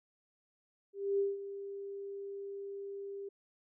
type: tone with ADSR envelope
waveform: sine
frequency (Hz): 397.6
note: G4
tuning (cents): +25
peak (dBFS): -27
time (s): 0.93-3.29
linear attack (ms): 260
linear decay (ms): 180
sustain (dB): -13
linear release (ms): 8
effects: none